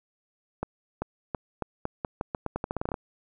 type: accelerating click train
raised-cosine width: 1 ms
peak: -15 dBFS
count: 18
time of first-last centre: 0.63-2.942 s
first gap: 390 ms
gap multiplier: 0.84
effects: none